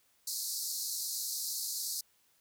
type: band-pass noise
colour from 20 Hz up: pink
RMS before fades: -37 dBFS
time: 0.27-2.01 s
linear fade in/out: 5 ms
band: 4100 to 16000 Hz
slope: 96 dB/octave
effects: white hiss -70 dBFS RMS until 2.4 s